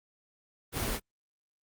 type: noise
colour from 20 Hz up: pink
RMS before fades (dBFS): -32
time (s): 0.72-1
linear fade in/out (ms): 50
effects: Opus 24 kbps